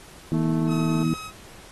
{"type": "harmonic tone", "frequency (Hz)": 80.3, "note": "E2", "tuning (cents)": -45, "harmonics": [2, 3, 4], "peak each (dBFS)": [-23, -25, -26], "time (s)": [0.32, 1.14], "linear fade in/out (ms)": 0}
{"type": "click train", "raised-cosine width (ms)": 1, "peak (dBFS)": -25, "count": 152, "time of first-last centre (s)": [0.34, 1.029], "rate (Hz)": 219}
{"type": "tone", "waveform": "sawtooth", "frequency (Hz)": 1273, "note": "D#6", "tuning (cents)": 39, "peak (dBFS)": -32, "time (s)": [0.67, 1.32], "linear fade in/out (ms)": 50}
{"effects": ["pink hiss -47 dBFS RMS until 1.71 s", "AAC 32 kbps"]}